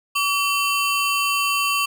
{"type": "ring-modulated tone", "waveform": "35% pulse", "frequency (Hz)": 1923, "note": "B6", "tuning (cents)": -47, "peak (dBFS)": -14, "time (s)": [0.15, 1.86], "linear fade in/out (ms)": 10, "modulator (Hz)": 782, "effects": []}